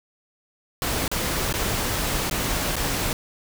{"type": "noise with dropouts", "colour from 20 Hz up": "pink", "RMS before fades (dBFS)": -25, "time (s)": [0.82, 3.13], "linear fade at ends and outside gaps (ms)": 1, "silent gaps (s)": [[1.079, 1.115], [1.527, 1.539], [2.298, 2.311], [2.757, 2.765]], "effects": []}